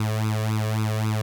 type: tone with flanger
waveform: sawtooth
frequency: 108.6 Hz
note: A2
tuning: 22 cents flat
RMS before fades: -24 dBFS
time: 0-1.22 s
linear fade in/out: 5 ms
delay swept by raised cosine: 0.79 to 1.79 ms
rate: 3.7 Hz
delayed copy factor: +1
effects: none